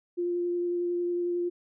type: tone with vibrato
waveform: sine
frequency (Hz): 350.1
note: F4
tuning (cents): +4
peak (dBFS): -26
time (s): 0.17-1.5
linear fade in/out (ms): 20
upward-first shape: sine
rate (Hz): 11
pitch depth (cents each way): 10
effects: none